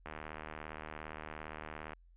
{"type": "click train", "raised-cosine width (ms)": 0.5, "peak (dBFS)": -28, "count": 146, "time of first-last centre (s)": [0.06, 1.933], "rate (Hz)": 77.4, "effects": ["added 43 Hz sine -59 dBFS peak until 2.16 s", "resampled to 8000 Hz"]}